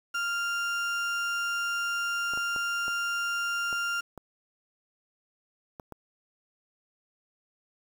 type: tone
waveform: 35% pulse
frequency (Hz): 1395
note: F6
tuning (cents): -2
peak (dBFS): -26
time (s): 0.14-4.01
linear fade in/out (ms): 10
type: clicks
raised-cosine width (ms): 1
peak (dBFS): -27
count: 8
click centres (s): 2.336 / 2.375 / 2.562 / 2.881 / 3.728 / 4.177 / 5.798 / 5.923
effects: low-pass 8000 Hz 12 dB/octave + 8-bit